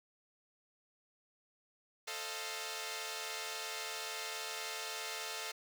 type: chord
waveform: 5% pulse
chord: F dominant seventh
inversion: first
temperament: equal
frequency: 440 / 523.3 / 622.3 / 698.5 Hz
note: A4 / C5 / Eb5 / F5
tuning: 0 / 0 / 0 / 0 cents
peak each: -32 / -37 / -35 / -34 dBFS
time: 2.07-5.52 s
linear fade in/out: 10 ms
effects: none